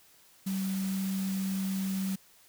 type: tone in noise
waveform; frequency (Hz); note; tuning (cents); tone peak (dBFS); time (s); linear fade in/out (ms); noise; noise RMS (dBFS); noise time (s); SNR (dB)
sine; 192; G3; -36; -29; 0.46-2.16; 10; white; -43; 0.46-2.16; +11
effects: white hiss -60 dBFS RMS until 2.48 s